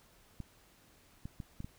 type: clicks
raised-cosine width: 5 ms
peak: -29 dBFS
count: 5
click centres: 0.403 / 1.255 / 1.402 / 1.604 / 1.645 s
effects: pink hiss -64 dBFS RMS until 1.78 s